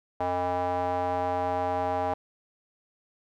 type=tone with band-pass filter; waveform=square; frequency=89.7 Hz; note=F2; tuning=47 cents sharp; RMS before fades=-28 dBFS; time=0.2-2.14 s; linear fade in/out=5 ms; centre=760 Hz; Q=3.9; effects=none